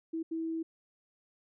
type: tone bursts at uneven times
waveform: sine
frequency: 325.6 Hz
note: E4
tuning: 21 cents flat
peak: -32 dBFS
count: 2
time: 0.13-0.23 / 0.31-0.63 s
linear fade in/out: 10 ms
effects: none